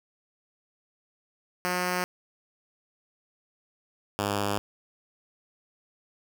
5% pulse tone pair in turn, 180.2 / 101.66 Hz, F#3 / G#2, -45 / -37 cents, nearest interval minor seventh, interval 992 cents, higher first, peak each -15 / -15 dBFS, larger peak neither, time 1.65-2.04 / 4.19-4.58 s, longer neither, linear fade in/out 0 ms, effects none

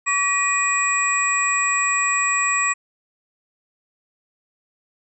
sine tone cluster, 1135 / 1920 / 2462 / 7710 Hz, C#6 / B6 / D#7 / B8, +41 / -49 / -19 / -43 cents, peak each -23 dBFS, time 0.06-2.74 s, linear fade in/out 20 ms, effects none

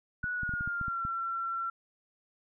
sine tone with pitch glide, 1470 to 1355.8 Hz, F#6 to E6, -12 to +48 cents, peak -31 dBFS, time 0.23-1.7 s, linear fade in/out 5 ms, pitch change -140 cents, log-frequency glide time 0.34-1.03 s
clicks, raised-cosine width 5 ms, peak -27 dBFS, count 9, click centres 0.241 / 0.433 / 0.493 / 0.538 / 0.609 / 0.676 / 0.813 / 0.882 / 1.051 s
effects none

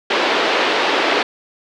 pink band-pass noise, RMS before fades -17 dBFS, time 0.1-1.23 s, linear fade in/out 5 ms, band 330 to 4000 Hz, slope 24 dB/octave, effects none

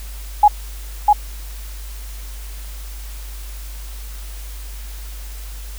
sine tone with echo, 833 Hz, G#5, 5 cents sharp, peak -5 dBFS, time 0.43-0.48 s, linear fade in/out 5 ms, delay 650 ms, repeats 1, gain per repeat -2 dB, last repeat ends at 1.13 s, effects added 50 Hz sine -29 dBFS peak until 5.78 s + white hiss -40 dBFS RMS until 5.78 s

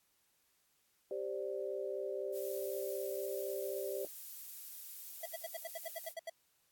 sine chord, G suspended fourth, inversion none, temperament equal, 392 / 523.3 / 587.3 Hz, G4 / C5 / D5, 0 / 0 / 0 cents, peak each -40 / -42 / -42 dBFS, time 1.11-4.05 s, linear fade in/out 2 ms
violet noise, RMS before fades -47 dBFS, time 2.32-6.15 s, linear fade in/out 50 ms
square tone bursts, 659.3 Hz, E5, in tune, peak -40 dBFS, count 11, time 5.23-6.298 s, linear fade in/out 5 ms, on 28 ms, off 76 ms
effects white hiss -75 dBFS RMS until 6.71 s + AAC 64 kbps

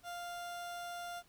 30% pulse tone, 698.5 Hz, F5, in tune, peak -39 dBFS, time 0.03-1.23 s, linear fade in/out 50 ms, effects pink hiss -67 dBFS RMS until 1.28 s

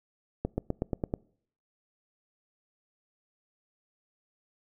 accelerating click train, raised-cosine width 2 ms, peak -15 dBFS, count 7, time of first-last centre 0.45-1.139 s, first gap 130 ms, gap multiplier 0.95, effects noise-tail reverb RT60 0.6 s tail -25 dB re dry

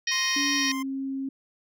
harmonic tone, 622.3 Hz, D#5, in tune, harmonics 3 / 4 / 5 / 6 / 7 / 8 / 9, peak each -29 / -32 / -33 / -35 / -34 / -37 / -28 dBFS, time 0.07-0.72 s, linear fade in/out 5 ms
25% pulse tone, 1048 Hz, C6, 2 cents sharp, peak -29 dBFS, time 0.11-0.83 s, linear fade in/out 10 ms
sine tone with pitch glide, 283.5 to 269.6 Hz, C#4 to C#4, +39 to -48 cents, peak -28 dBFS, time 0.36-1.29 s, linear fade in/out 5 ms, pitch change -87 cents, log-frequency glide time 0.56-0.71 s
effects none

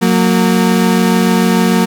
35% pulse tone pair together, 182.73 / 229.5 Hz, F#3 / A#3, -21 / -27 cents, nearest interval major third, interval 394 cents, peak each -10 dBFS, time 0.01-1.86 s, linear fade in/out 20 ms, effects none

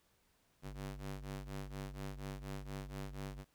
sawtooth ring-modulated tone, 98 Hz, G2, in tune, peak -36 dBFS, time 0.62-3.45 s, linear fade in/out 50 ms, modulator 46.9 Hz, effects pink hiss -74 dBFS RMS until 3.54 s

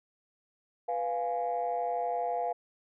sine chord, F diminished, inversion second, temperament equal, 493.9 / 698.5 / 830.6 Hz, Cb5 / F5 / Ab5, 0 / 0 / 0 cents, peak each -34 / -30 / -35 dBFS, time 0.88-2.53 s, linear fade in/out 10 ms, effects tanh soft clip ceiling -22 dBFS

